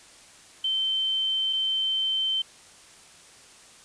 sine tone pair in turn, 3097 / 3097 Hz, G7 / G7, -22 / -22 cents, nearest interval unison, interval 0 cents, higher neither, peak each -23 dBFS, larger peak neither, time 0.64-1.53 / 1.53-2.42 s, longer neither, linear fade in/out 5 ms, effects white hiss -51 dBFS RMS until 3.84 s + resampled to 22050 Hz

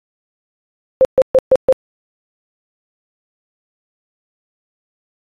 sine tone bursts, 523 Hz, C5, 1 cent flat, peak -5 dBFS, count 5, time 1.01-1.725 s, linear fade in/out 0 ms, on 39 ms, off 130 ms, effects AAC 32 kbps

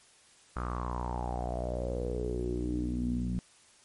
sawtooth tone with low-pass filter sweep, 60.8 Hz, B1, 26 cents flat, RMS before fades -33 dBFS, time 0.56-3.39 s, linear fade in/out 0 ms, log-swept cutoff 1300 to 200 Hz, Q 7.5, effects white hiss -60 dBFS RMS until 3.84 s + MP3 48 kbps

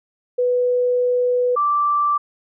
sine tone pair in turn, 494.2 / 1170.7 Hz, B4 / D6, +1 / -6 cents, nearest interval octave + minor third, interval 1493 cents, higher second, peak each -15 dBFS, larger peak neither, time 0.38-1.56 / 1.56-2.18 s, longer first, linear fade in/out 10 ms, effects none

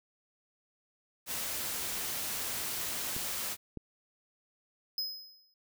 white noise, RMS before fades -36 dBFS, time 1.26-3.57 s, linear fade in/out 50 ms
clicks, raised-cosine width 3 ms, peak -28 / -27 dBFS, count 2, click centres 3.165 / 3.773 s
square tone with exponential decay, 5070 Hz, D#8, 32 cents sharp, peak -30 dBFS, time 4.98-5.54 s, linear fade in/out 2 ms, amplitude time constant 120 ms
effects none

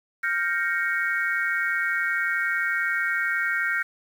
sine chord, G half-diminished seventh, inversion third, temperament equal, 1396.9 / 1568 / 1864.7 / 2217 Hz, F6 / G6 / Bb6 / Db7, 0 / 0 / 0 / 0 cents, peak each -28 / -27 / -27 / -31 dBFS, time 0.23-3.83 s, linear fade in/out 10 ms, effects 8-bit

